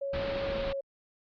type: tone with pitch glide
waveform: sine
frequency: 554.4 to 549.9 Hz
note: C#5 to C#5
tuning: 0 to -14 cents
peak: -31 dBFS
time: 0.01-0.81 s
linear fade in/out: 10 ms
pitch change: -14 cents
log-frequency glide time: 0.29-0.66 s
type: low-pass noise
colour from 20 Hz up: pink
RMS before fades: -37 dBFS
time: 0.13-0.73 s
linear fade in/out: 5 ms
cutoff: 4300 Hz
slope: 48 dB/octave
effects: Opus 48 kbps